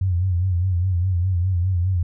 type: tone with vibrato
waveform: sine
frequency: 90.6 Hz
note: F#2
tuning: 36 cents flat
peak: -17 dBFS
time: 0.01-2.03 s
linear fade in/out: 5 ms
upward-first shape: sine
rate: 4.9 Hz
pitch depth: 90 cents each way
effects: none